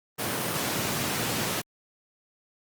pink high-pass noise, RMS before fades -29 dBFS, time 0.18-1.62 s, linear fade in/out 20 ms, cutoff 100 Hz, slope 48 dB/octave, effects Opus 32 kbps

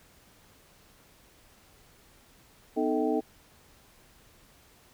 sine tone cluster, 251.8 / 309.7 / 440.7 / 642 / 776 Hz, B3 / D#4 / A4 / E5 / G5, +34 / -8 / +3 / -46 / -18 cents, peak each -31 / -29 / -29 / -35 / -34 dBFS, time 2.76-3.21 s, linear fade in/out 20 ms, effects pink hiss -59 dBFS RMS until 4.93 s

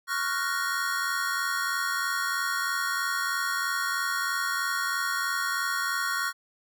square chord, Gb major seventh, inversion second, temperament equal, 1108.7 / 1396.9 / 1480 / 1864.7 Hz, Db6 / F6 / Gb6 / Bb6, 0 / 0 / 0 / 0 cents, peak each -33 / -32 / -33 / -34 dBFS, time 0.07-6.33 s, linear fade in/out 50 ms, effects none

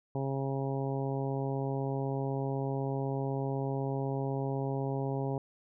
harmonic tone, 136 Hz, C#3, 33 cents flat, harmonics 1 / 2 / 3 / 4 / 5 / 6 / 7, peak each -33 / -38 / -37 / -41 / -43 / -43 / -46 dBFS, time 0.15-5.38 s, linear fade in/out 2 ms, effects none

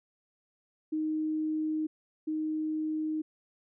sine tone pair in turn, 311.1 / 311.1 Hz, D#4 / D#4, 0 / 0 cents, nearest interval unison, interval 0 cents, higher neither, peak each -28 / -29 dBFS, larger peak first, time 0.92-1.87 / 2.27-3.22 s, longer neither, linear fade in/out 10 ms, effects none

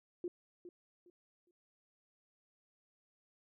sine tone with echo, 352.3 Hz, F4, 15 cents sharp, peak -36 dBFS, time 0.24-0.28 s, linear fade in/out 2 ms, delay 410 ms, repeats 3, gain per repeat -12 dB, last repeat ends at 1.51 s, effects none

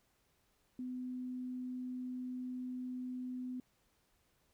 sine tone, 252.3 Hz, B3, 37 cents sharp, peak -39 dBFS, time 0.79-3.6 s, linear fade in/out 2 ms, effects pink hiss -75 dBFS RMS until 4.53 s

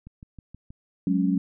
click train, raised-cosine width 5 ms, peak -30 dBFS, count 5, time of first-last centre 0.07-0.705 s, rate 6.3 Hz
sine chord, F# suspended second, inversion none, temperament equal, 185 / 207.7 / 277.2 Hz, F#3 / G#3 / C#4, 0 / 0 / 0 cents, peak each -23 / -27 / -24 dBFS, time 1.07-1.38 s, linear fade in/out 2 ms
effects none

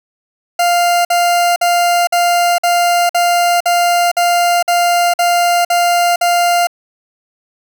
40% pulse tone bursts, 698.5 Hz, F5, in tune, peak -9 dBFS, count 12, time 0.59-6.671 s, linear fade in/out 5 ms, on 460 ms, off 51 ms, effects none

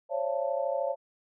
sine tone cluster, 538 / 571 / 681 / 884 Hz, C5 / D5 / F5 / A5, +48 / -49 / -44 / +8 cents, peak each -31 / -31 / -34 / -38 dBFS, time 0.09-0.96 s, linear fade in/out 50 ms, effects none

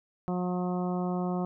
harmonic tone, 180 Hz, F#3, 47 cents flat, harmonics 1 / 2 / 3 / 4 / 5 / 6 / 7, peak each -29 / -35 / -40 / -37 / -44 / -43 / -46 dBFS, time 0.28-1.45 s, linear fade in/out 0 ms, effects none

